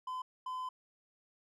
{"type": "tone bursts at uneven times", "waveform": "triangle", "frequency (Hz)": 1019, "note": "C6", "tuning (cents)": -46, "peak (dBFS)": -35, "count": 2, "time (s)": [[0.07, 0.22], [0.46, 0.69]], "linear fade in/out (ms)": 5, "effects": []}